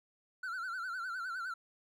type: tone with vibrato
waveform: triangle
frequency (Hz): 1435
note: F6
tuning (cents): +47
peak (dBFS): -35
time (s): 0.43-1.54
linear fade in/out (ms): 5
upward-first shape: sine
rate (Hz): 9.8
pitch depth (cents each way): 120
effects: none